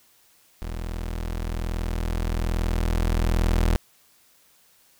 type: tone with level ramp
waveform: 30% pulse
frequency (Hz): 41.19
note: E1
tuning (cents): -1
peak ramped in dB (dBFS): -27 to -15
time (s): 0.62-3.76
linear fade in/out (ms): 0
effects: white hiss -59 dBFS RMS until 4.99 s